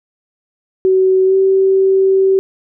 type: tone with pitch glide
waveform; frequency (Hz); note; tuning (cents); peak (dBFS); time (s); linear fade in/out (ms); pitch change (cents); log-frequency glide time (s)
sine; 376.9 to 384.2; F#4 to G4; +32 to -35; -8; 0.85-2.39; 0; +33; 1.25-1.35
effects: none